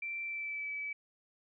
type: tone with pitch glide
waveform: sine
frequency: 2346 to 2296 Hz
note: D7 to D7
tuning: -2 to -40 cents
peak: -36 dBFS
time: 0.02-0.93 s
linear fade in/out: 5 ms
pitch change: -38 cents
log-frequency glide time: 0.23-0.7 s
effects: none